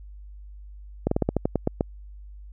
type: slowing click train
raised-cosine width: 2 ms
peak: -8 dBFS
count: 10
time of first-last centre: 1.07-1.809 s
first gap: 44 ms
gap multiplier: 1.15
effects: added 50 Hz sine -40 dBFS peak until 2.52 s